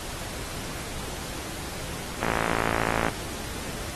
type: click train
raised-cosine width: 0.5 ms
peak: -9 dBFS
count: 49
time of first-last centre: 2.23-3.084 s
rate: 56.2 Hz
effects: pink hiss -36 dBFS RMS until 3.95 s + AAC 32 kbps